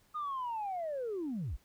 sine linear sweep, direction down, 1244.5 to 38.17 Hz, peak -33 dBFS, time 0.14-1.57 s, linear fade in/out 20 ms, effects tanh soft clip ceiling -31 dBFS + pink hiss -68 dBFS RMS until 1.64 s

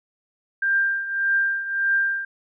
sine tone with tremolo, 1589 Hz, G6, 23 cents sharp, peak -16 dBFS, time 0.62-2.25 s, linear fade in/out 5 ms, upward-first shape triangle, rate 1.7 Hz, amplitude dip 75%, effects none

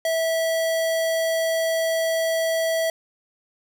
square tone, 653 Hz, E5, 17 cents flat, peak -21 dBFS, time 0.05-2.9 s, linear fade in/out 2 ms, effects 9-bit

